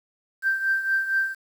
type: tone with tremolo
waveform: sine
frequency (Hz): 1568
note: G6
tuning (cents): 0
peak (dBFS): -17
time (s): 0.42-1.35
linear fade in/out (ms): 50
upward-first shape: triangle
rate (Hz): 4.3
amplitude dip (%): 75
effects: tanh soft clip ceiling -13 dBFS + 8-bit